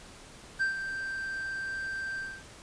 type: tone with ADSR envelope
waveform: triangle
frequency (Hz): 1568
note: G6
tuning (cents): 0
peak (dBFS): -22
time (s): 0.59-2.44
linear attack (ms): 26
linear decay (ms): 120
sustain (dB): -9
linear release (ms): 260
effects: pink hiss -50 dBFS RMS until 2.62 s + resampled to 22050 Hz